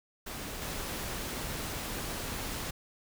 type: noise with level steps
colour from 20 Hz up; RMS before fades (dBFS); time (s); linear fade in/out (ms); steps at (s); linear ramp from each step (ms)
pink; -40 / -37; 0.26-2.71; 10; 0.61; 10
effects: none